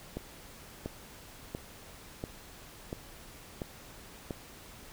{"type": "click train", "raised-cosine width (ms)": 2, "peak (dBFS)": -22, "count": 7, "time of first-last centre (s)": [0.17, 4.308], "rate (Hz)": 1.45, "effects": ["pink hiss -51 dBFS RMS until 4.92 s"]}